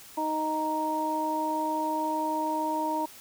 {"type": "harmonic tone", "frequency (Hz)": 311.1, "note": "D#4", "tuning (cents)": 0, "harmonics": [1, 2, 3], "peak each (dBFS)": [-32, -34, -28], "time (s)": [0.17, 3.06], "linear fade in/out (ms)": 10, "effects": ["white hiss -49 dBFS RMS until 3.2 s"]}